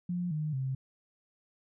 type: tone with pitch steps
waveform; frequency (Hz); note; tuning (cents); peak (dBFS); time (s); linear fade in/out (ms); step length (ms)
sine; 176.9 / 153.11 / 132.53; F3 / D#3 / C3; +23 / -28 / +23; -30; 0.09-0.75; 5; 220
effects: none